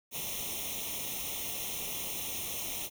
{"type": "noise with comb filter", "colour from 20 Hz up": "white", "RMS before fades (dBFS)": -37, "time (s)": [0.11, 2.9], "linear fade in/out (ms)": 50, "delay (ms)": 0.32, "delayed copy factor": 0.9, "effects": []}